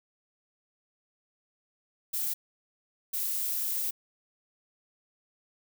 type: noise bursts at uneven times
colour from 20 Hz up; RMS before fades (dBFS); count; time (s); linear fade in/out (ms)
violet; -31; 2; 2.13-2.34 / 3.13-3.91; 10
effects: none